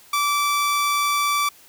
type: tone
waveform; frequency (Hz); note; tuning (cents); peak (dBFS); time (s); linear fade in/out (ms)
sawtooth; 1161; D6; -20; -15; 0.13-1.49; 5
effects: white hiss -50 dBFS RMS until 1.68 s